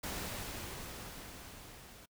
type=noise with level ramp; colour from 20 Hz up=pink; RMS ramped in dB=-39 to -55 dBFS; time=0.03-2.06 s; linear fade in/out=10 ms; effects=noise-tail reverb RT60 0.1 s tail -26 dB re dry